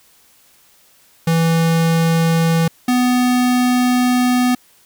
square tone pair in turn, 164.81 / 248.7 Hz, E3 / B3, 0 / +12 cents, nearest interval perfect fifth, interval 712 cents, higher second, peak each -13 dBFS, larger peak neither, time 1.27-2.68 / 2.88-4.55 s, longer second, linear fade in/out 5 ms, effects white hiss -52 dBFS RMS until 4.85 s

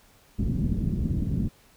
white low-pass noise, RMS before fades -26 dBFS, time 0.38-1.49 s, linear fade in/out 20 ms, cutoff 220 Hz, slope 24 dB/octave, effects pink hiss -58 dBFS RMS until 1.76 s

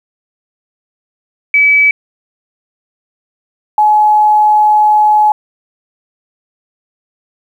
sine tone pair in turn, 2291 / 847.8 Hz, D7 / G#5, -44 / +35 cents, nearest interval octave + perfect fourth, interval 1721 cents, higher first, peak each -5 dBFS, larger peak neither, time 1.54-1.91 / 3.78-5.32 s, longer second, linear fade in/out 2 ms, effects 7-bit

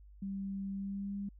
sine tone with pitch glide, 195.6 to 199.94 Hz, G3 to G3, -4 to +34 cents, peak -36 dBFS, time 0.22-1.29 s, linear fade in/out 5 ms, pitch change +38 cents, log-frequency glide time 0.72-1.16 s, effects added 50 Hz sine -53 dBFS peak until 1.39 s

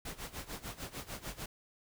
pink noise with tremolo, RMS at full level -41 dBFS, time 0.05-1.46 s, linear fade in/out 5 ms, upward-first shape sine, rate 6.7 Hz, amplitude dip 85%, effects none

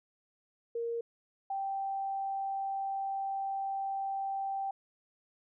sine tone pair in turn, 466.2 / 781.8 Hz, A#4 / G5, 0 / -5 cents, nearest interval major sixth, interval 895 cents, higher second, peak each -32 / -32 dBFS, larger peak neither, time 0.75-1.01 / 1.5-4.71 s, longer second, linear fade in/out 5 ms, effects none

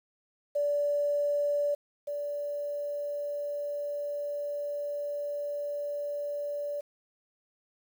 sine tone pair in turn, 580 / 580 Hz, D5 / D5, -22 / -22 cents, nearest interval unison, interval 0 cents, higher neither, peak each -25 / -31 dBFS, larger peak first, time 0.55-1.75 / 2.07-6.81 s, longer second, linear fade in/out 10 ms, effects 9-bit

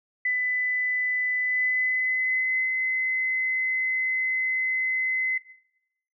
sine tone with pitch glide, 2000 to 2042 Hz, B6 to C7, +21 to -43 cents, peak -22 dBFS, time 0.25-5.38 s, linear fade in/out 5 ms, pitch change +36 cents, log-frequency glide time 1.4-2.66 s, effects noise-tail reverb RT60 0.8 s tail -18 dB re dry

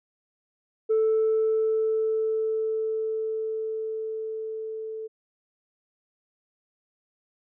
sine tone with level ramp, 440 Hz, A4, in tune, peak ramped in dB -17 to -32 dBFS, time 0.89-5.08 s, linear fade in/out 20 ms, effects tanh soft clip ceiling -17 dBFS

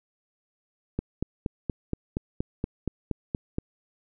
click train, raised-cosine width 3 ms, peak -14 dBFS, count 12, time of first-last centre 0.99-3.584 s, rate 4.24 Hz, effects none

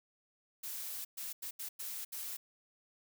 blue noise bursts at uneven times, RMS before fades -42 dBFS, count 6, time 0.63-1.05 / 1.17-1.33 / 1.42-1.51 / 1.59-1.69 / 1.79-2.05 / 2.12-2.37 s, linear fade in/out 10 ms, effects none

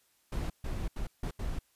brown noise bursts at uneven times, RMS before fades -34 dBFS, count 5, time 0.32-0.5 / 0.64-0.88 / 0.96-1.07 / 1.23-1.31 / 1.39-1.59 s, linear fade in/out 5 ms, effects white hiss -70 dBFS RMS until 1.75 s + resampled to 32000 Hz

